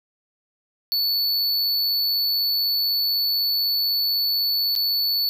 square tone with dropouts, 4452 Hz, C#8, 7 cents sharp, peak -20 dBFS, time 0.92-5.29 s, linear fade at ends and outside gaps 0 ms, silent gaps 4.753-4.761 s, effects none

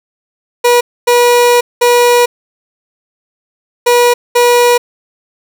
30% pulse tone bursts at uneven times, 483.9 Hz, B4, 35 cents flat, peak -3 dBFS, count 5, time 0.64-0.81 / 1.07-1.61 / 1.81-2.26 / 3.86-4.14 / 4.35-4.78 s, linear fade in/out 10 ms, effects none

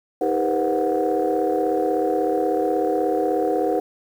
sine tone cluster, 316.4 / 399.4 / 475.6 / 512 / 733 Hz, D#4 / G4 / A#4 / C5 / F#5, +29 / +32 / +35 / -38 / -16 cents, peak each -24 dBFS, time 0.21-3.8 s, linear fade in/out 5 ms, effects tanh soft clip ceiling -11 dBFS + 8-bit

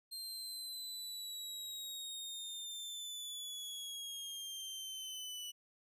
sawtooth linear sweep, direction down, 4186 to 2951 Hz, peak -40 dBFS, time 0.11-5.52 s, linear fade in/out 20 ms, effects resampled to 32000 Hz

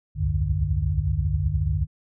sine tone cluster, 62.3 / 70.7 / 81.4 / 95.7 / 147.5 Hz, B1 / C#2 / E2 / G2 / D3, +16 / +35 / -21 / -41 / +8 cents, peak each -28 / -28 / -27 / -26 / -27 dBFS, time 0.15-1.87 s, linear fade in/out 50 ms, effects none

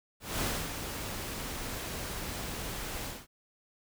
pink noise with ADSR envelope, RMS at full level -31 dBFS, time 0.2-3.27 s, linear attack 220 ms, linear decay 270 ms, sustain -7 dB, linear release 210 ms, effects none

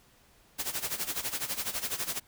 white noise with tremolo, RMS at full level -31 dBFS, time 0.58-2.2 s, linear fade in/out 20 ms, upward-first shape sine, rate 12 Hz, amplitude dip 80%, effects pink hiss -62 dBFS RMS until 2.27 s

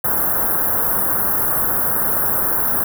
white band-stop noise, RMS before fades -18 dBFS, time 0.04-2.84 s, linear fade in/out 5 ms, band 1600 to 11000 Hz, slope 48 dB/octave, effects none

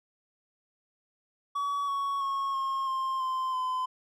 triangle tone with pitch steps, 1134 / 1114.5 / 1095.4 / 1076.6 / 1058.1 / 1039.9 / 1022 Hz, C#6 / C#6 / C#6 / C6 / C6 / C6 / C6, +39 / +9 / -21 / +49 / +19 / -11 / -41 cents, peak -26 dBFS, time 1.55-3.86 s, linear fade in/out 10 ms, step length 330 ms, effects none

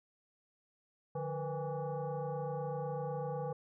sine tone with frequency modulation, 176 Hz, F3, 14 cents sharp, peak -35 dBFS, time 1.15-3.53 s, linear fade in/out 5 ms, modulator 324 Hz, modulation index 2.1, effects none

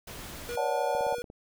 pink noise, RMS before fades -42 dBFS, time 0.07-0.56 s, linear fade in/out 5 ms
square tone, 480.7 Hz, B4, 47 cents flat, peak -34 dBFS, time 0.49-1.22 s, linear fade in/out 0 ms
sine chord, D major seventh, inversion third, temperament equal, 554.4 / 587.3 / 740 / 880 Hz, C#5 / D5 / F#5 / A5, 0 / 0 / 0 / 0 cents, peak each -32 dBFS, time 0.57-1.15 s, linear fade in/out 5 ms
click train, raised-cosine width 2 ms, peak -32 dBFS, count 7, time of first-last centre 0.95-1.301 s, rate 17.1 Hz
effects none

